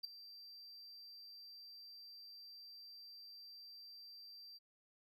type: tone with ADSR envelope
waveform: triangle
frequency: 4699 Hz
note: D8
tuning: in tune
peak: -36 dBFS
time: 0.03-4.59 s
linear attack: 16 ms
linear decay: 7 ms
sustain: -16 dB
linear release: 25 ms
effects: none